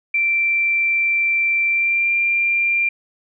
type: tone with pitch glide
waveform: sine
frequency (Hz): 2349 to 2380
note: D7 to D7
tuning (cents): 0 to +22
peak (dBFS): -15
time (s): 0.14-2.89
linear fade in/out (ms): 5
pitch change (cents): +22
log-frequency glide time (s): 1.68-2.12
effects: none